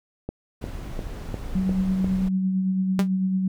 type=click train; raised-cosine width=2 ms; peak=-16 dBFS; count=6; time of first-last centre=0.29-2.044 s; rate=2.85 Hz
type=noise; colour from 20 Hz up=brown; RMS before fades=-33 dBFS; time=0.61-2.29 s; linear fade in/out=10 ms
type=tone with tremolo; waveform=sine; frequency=188.4 Hz; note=F#3; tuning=32 cents sharp; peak=-19 dBFS; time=1.55-3.48 s; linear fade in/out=5 ms; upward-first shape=sine; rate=9 Hz; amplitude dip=30%
type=tone with exponential decay; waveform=sawtooth; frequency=200 Hz; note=G3; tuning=35 cents sharp; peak=-15 dBFS; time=2.99-3.08 s; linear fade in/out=0 ms; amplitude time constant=19 ms
effects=none